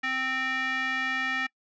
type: tone with band-pass filter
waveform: square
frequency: 261.6 Hz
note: C4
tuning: in tune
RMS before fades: -29 dBFS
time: 0.03-1.47 s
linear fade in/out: 10 ms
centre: 2000 Hz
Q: 3.7
effects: noise-tail reverb RT60 0.1 s tail -25 dB re dry + resampled to 16000 Hz